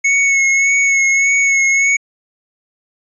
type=tone with vibrato; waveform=square; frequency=2198 Hz; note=C#7; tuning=15 cents flat; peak=-11 dBFS; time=0.04-1.97 s; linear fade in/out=10 ms; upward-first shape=sine; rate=1.7 Hz; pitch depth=25 cents each way; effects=resampled to 22050 Hz